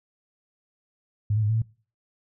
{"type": "tone with pitch steps", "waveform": "sine", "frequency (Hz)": [104.3, 109.4, 104.6, 111.4, 112.1], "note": ["G#2", "A2", "G#2", "A2", "A2"], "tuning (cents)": [8, -9, 13, 22, 33], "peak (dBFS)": -20, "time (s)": [1.3, 1.62], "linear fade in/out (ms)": 5, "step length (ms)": 64, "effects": ["noise-tail reverb RT60 0.4 s tail -23 dB re dry"]}